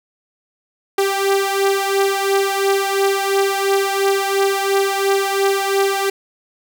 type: beating tone pair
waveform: sawtooth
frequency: 392 / 394.9 Hz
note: G4 / G4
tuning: 0 / +13 cents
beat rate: 2.9 Hz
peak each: -13 / -16 dBFS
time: 0.98-6.1 s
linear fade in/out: 5 ms
effects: none